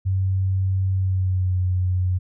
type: tone with pitch glide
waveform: sine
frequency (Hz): 95 to 91.45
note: F#2 to F#2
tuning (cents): +46 to -20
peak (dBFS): -18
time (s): 0.05-2.19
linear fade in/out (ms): 20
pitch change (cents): -66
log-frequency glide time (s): 0.93-1.58
effects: none